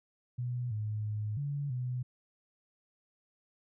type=tone with pitch steps; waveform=sine; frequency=122.9 / 106.8 / 106.1 / 142.8 / 125.3 Hz; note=B2 / G#2 / G#2 / D3 / B2; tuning=-8 / +49 / +38 / -48 / +25 cents; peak=-32 dBFS; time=0.38-2.03 s; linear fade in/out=10 ms; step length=330 ms; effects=none